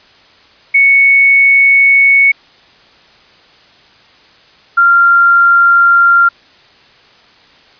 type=tone pair in turn; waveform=sine; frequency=2217 / 1386.2 Hz; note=C#7 / F6; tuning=0 / -13 cents; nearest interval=minor sixth; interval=813 cents; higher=first; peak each=-4 dBFS; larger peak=neither; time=0.74-2.32 / 4.77-6.29 s; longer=first; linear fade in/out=10 ms; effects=white hiss -44 dBFS RMS until 7.79 s + resampled to 11025 Hz